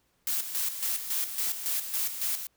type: noise with tremolo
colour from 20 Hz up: blue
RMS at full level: -29 dBFS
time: 0.27-2.47 s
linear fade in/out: 2 ms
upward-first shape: square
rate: 3.6 Hz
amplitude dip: 60%
effects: pink hiss -71 dBFS RMS until 2.56 s